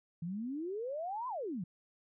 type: exponential two-way sweep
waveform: sine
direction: up then down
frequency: 160.3 to 1046.5 to 160.3 Hz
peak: -36 dBFS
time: 0.22-1.64 s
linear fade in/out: 5 ms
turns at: 1.28 s
effects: none